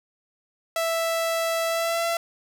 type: tone with pitch glide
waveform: sawtooth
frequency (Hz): 660 to 673.9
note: E5 to E5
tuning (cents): +2 to +38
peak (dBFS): -19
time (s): 0.76-2.17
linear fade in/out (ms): 2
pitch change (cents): +36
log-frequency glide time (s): 1.67-2.04
effects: none